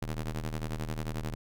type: ring-modulated tone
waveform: sawtooth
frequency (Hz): 77.78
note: D#2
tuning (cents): 0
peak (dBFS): -26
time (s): 0.02-1.35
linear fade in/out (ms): 5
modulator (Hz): 44.5
effects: none